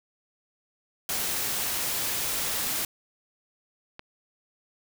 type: noise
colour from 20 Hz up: white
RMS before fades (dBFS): -29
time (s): 1.09-2.85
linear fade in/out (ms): 2
type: click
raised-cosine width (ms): 0.3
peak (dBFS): -24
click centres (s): 3.994
effects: none